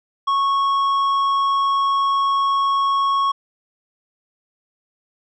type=tone with tanh clipping; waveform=triangle; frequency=1103 Hz; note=C#6; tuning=9 cents flat; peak=-17 dBFS; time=0.27-3.32 s; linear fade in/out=10 ms; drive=11 dB; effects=none